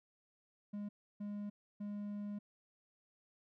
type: tone bursts at uneven times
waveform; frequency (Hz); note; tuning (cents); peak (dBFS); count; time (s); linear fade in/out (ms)
triangle; 205.6; G#3; -17; -38; 3; 0.73-0.89 / 1.2-1.5 / 1.8-2.39; 10
effects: none